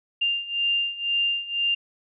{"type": "beating tone pair", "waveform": "sine", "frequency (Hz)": [2794, 2796], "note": ["F7", "F7"], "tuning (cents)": [0, 1], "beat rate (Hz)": 2, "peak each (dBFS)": [-27, -24], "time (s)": [0.21, 1.75], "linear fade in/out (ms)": 10, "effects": []}